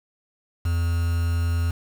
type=tone with quantisation; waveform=triangle; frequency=84.7 Hz; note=E2; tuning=48 cents sharp; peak=-18 dBFS; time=0.65-1.71 s; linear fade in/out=5 ms; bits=6; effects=none